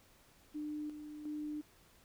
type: tone with tremolo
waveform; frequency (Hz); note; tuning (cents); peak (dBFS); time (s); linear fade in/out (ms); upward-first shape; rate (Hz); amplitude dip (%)
sine; 300.4; D4; +39; -38; 0.54-1.62; 20; square; 1.4; 55
effects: pink hiss -65 dBFS RMS until 2.04 s